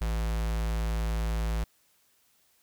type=tone with notch filter; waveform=square; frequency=55 Hz; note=A1; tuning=in tune; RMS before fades=-29 dBFS; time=0.01-1.64 s; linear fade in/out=5 ms; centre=310 Hz; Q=1.9; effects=white hiss -67 dBFS RMS until 2.62 s